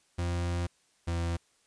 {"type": "tone pair in turn", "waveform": "40% pulse", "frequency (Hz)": [87, 84.96], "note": ["F2", "F2"], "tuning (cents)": [-6, -47], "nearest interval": "unison", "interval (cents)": 41, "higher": "first", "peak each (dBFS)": -28, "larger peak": "neither", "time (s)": [[0.18, 0.67], [1.07, 1.37]], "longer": "first", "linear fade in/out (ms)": 10, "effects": ["white hiss -68 dBFS RMS until 1.66 s", "resampled to 22050 Hz"]}